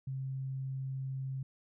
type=tone; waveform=sine; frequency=133.3 Hz; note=C3; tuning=33 cents sharp; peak=-35 dBFS; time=0.07-1.43 s; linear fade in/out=5 ms; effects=none